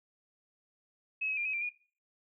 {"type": "tone with pitch steps", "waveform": "sine", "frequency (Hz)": [2571, 2553, 2398, 2544, 2364, 2442], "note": ["E7", "D#7", "D7", "D#7", "D7", "D#7"], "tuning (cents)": [-44, 44, 36, 38, 11, -33], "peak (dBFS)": -31, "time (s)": [1.21, 1.696], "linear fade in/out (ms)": 10, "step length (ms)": 81, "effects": ["noise-tail reverb RT60 0.4 s tail -19 dB re dry"]}